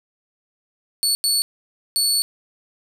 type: tone bursts at uneven times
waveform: 25% pulse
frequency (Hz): 4435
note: C#8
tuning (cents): 0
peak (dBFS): -12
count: 3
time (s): 1.03-1.15 / 1.24-1.42 / 1.96-2.22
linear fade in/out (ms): 0
effects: none